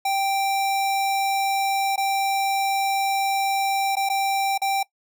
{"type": "tone with dropouts", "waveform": "square", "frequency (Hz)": 784, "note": "G5", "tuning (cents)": 0, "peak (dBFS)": -21, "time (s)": [0.05, 4.83], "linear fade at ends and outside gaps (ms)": 5, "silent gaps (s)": [[1.96, 1.977], [3.955, 3.967], [4.09, 4.098], [4.578, 4.617]], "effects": ["noise-tail reverb RT60 0.1 s tail -20 dB re dry"]}